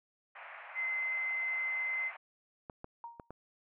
white band-pass noise, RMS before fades -49 dBFS, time 0.35-2.17 s, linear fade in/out 10 ms, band 610 to 2400 Hz, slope 48 dB/octave
sine tone, 2063 Hz, C7, 25 cents flat, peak -32 dBFS, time 0.74-2.12 s, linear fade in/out 50 ms
clicks, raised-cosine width 1 ms, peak -30 dBFS, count 4, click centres 2.698 / 2.844 / 3.198 / 3.306 s
sine tone with exponential decay, 935 Hz, A#5, 5 cents sharp, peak -39 dBFS, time 3.04-3.31 s, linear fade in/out 1 ms, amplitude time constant 58 ms
effects none

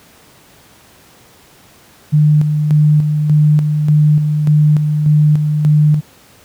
sine tone with tremolo, 150.8 Hz, D3, 46 cents sharp, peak -6 dBFS, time 2.12-6.01 s, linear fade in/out 20 ms, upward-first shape square, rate 1.7 Hz, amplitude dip 45%, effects pink hiss -45 dBFS RMS until 6.44 s + high-pass 80 Hz 12 dB/octave

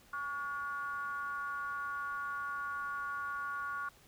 triangle ring-modulated tone, 153.1 Hz, D#3, 28 cents flat, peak -31 dBFS, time 0.13-3.89 s, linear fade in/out 5 ms, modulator 1280 Hz, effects pink hiss -62 dBFS RMS until 4.07 s

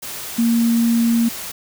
sine tone in noise, 232.3 Hz, A#3, 6 cents flat, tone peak -13 dBFS, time 0.38-1.29 s, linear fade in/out 10 ms, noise white, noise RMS -30 dBFS, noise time 0.02-1.52 s, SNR +14 dB, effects none

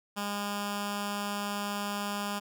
10% pulse tone with notch filter, 203.9 Hz, G#3, 32 cents flat, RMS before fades -34 dBFS, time 0.16-2.4 s, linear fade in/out 20 ms, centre 470 Hz, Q 1.1, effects none

